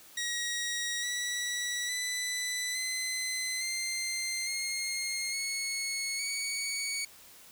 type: tone with pitch steps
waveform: 15% pulse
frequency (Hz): 1900 / 1945.5 / 1992.2 / 2040 / 2089 / 2139 / 2190 / 2243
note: A#6 / B6 / B6 / C7 / C7 / C7 / C#7 / C#7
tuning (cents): +33 / -27 / +15 / -44 / -3 / +38 / -22 / +20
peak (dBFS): -25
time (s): 0.17-7.05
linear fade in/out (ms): 5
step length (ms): 860
effects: white hiss -54 dBFS RMS until 7.51 s